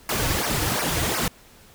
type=noise with flanger; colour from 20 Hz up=pink; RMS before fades=-24 dBFS; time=0.09-1.28 s; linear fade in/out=2 ms; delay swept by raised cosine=0.26 to 5.06 ms; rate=2.8 Hz; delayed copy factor=-0.95; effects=pink hiss -51 dBFS RMS until 1.74 s